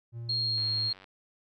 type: tone with pitch glide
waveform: triangle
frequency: 117.1 to 109.89 Hz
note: A#2 to A2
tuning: +8 to -2 cents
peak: -34 dBFS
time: 0.12-0.92 s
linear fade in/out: 50 ms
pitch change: -110 cents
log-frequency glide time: 0.4-0.61 s
type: tone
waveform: sine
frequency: 4249 Hz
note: C8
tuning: 26 cents sharp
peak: -27 dBFS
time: 0.29-0.93 s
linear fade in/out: 5 ms
type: click train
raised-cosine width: 0.3 ms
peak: -35 dBFS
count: 45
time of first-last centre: 0.58-1.042 s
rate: 95.2 Hz
effects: none